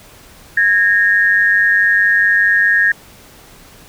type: tone pair together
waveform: sine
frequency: 1648 / 1843.4 Hz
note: G#6 / A#6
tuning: -14 / -20 cents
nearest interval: major second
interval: 194 cents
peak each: -12 dBFS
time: 0.57-2.92 s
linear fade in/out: 5 ms
effects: pink hiss -42 dBFS RMS until 3.88 s